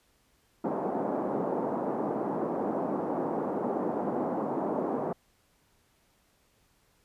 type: band-pass noise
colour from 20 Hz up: pink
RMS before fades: -31 dBFS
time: 0.64-5.13 s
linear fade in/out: 5 ms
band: 210 to 900 Hz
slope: 24 dB/octave
effects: pink hiss -68 dBFS RMS until 7.04 s + resampled to 32000 Hz